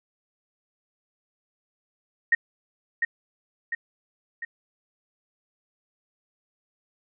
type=tone with echo; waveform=sine; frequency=1864.7 Hz; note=A#6; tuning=in tune; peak=-15 dBFS; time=2.32-2.35 s; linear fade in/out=5 ms; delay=700 ms; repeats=3; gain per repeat=-5 dB; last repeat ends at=4.45 s; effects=none